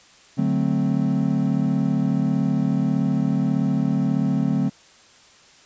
triangle chord, D dominant seventh, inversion none, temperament equal, 146.83 / 185 / 220 / 261.6 Hz, D3 / F#3 / A3 / C4, 0 / 0 / 0 / 0 cents, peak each -22 dBFS, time 0.37-4.7 s, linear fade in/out 20 ms, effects white hiss -51 dBFS RMS until 5.65 s + resampled to 16000 Hz

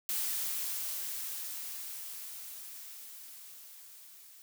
blue noise with level ramp, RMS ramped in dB -33 to -55 dBFS, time 0.09-4.42 s, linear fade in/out 0 ms, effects none

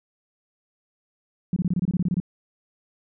sine tone bursts, 178.4 Hz, F3, 37 cents sharp, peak -19 dBFS, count 12, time 1.53-2.201 s, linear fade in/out 2 ms, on 33 ms, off 25 ms, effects none

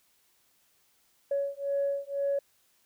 sine beating tone pair, 559 / 561 Hz, C#5 / C#5, +14 / +21 cents, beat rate 2 Hz, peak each -30 dBFS, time 1.31-2.39 s, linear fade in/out 5 ms, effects tanh soft clip ceiling -21 dBFS + white hiss -68 dBFS RMS until 2.85 s

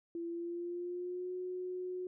sine tone with pitch glide, 338.5 to 364.9 Hz, E4 to F#4, +46 to -24 cents, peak -37 dBFS, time 0.15-2.07 s, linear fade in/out 2 ms, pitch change +130 cents, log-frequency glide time 0.28-1.33 s, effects none

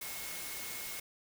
sine tone in noise, 2171 Hz, C#7, 37 cents flat, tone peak -49 dBFS, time 0.01-1 s, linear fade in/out 5 ms, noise white, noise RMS -42 dBFS, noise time 0.01-1 s, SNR -10 dB, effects none

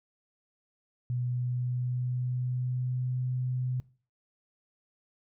sine tone with pitch glide, 123.47 to 126.72 Hz, B2 to B2, 0 to +45 cents, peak -28 dBFS, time 1.1-3.8 s, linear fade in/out 0 ms, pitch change +45 cents, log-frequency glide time 1.22-3.25 s, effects noise-tail reverb RT60 0.4 s tail -21 dB re dry

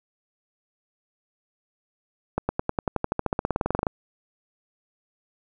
accelerating click train, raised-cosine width 1 ms, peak -9 dBFS, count 23, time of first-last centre 2.38-3.868 s, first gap 110 ms, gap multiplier 0.95, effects none

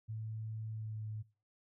sine tone with pitch glide, 110 to 107.92 Hz, A2 to A2, 0 to -33 cents, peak -39 dBFS, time 0.08-1.23 s, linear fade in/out 20 ms, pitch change -33 cents, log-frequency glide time 0.71-1.07 s, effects noise-tail reverb RT60 0.3 s tail -18 dB re dry

